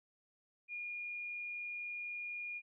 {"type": "tone", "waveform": "sine", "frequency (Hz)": 2428, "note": "D#7", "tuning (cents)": -43, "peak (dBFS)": -40, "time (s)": [0.68, 2.62], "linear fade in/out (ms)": 50, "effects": []}